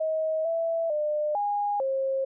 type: tone with pitch steps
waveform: sine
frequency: 633 / 662 / 601 / 820 / 536 Hz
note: D#5 / E5 / D5 / G#5 / C5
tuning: +30 / +7 / +40 / -22 / +42 cents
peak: -24 dBFS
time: 0-2.25 s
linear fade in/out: 10 ms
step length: 450 ms
effects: none